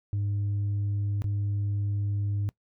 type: tone with dropouts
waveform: sine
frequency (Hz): 101.6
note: G#2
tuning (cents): -38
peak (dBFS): -23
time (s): 0.13-2.49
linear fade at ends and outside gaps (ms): 0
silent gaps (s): 1.22-1.242
effects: noise-tail reverb RT60 0.1 s tail -25 dB re dry + tanh soft clip ceiling -24 dBFS